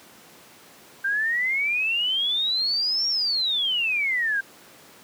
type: exponential two-way sweep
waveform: sine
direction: up then down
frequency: 1568 to 5610 to 1568 Hz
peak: -21 dBFS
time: 1.04-4.41 s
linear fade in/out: 10 ms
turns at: 3.08 s
effects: pink hiss -49 dBFS RMS until 5.03 s + high-pass 200 Hz 12 dB/octave